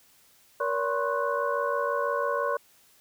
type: tone cluster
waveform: sine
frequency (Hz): 472.9 / 569 / 1020 / 1086 / 1485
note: A#4 / C#5 / C6 / C#6 / F#6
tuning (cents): +25 / +45 / -44 / -36 / +6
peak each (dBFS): -31 / -29 / -35 / -30 / -34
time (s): 0.6-2.57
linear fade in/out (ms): 5
effects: white hiss -60 dBFS RMS until 3 s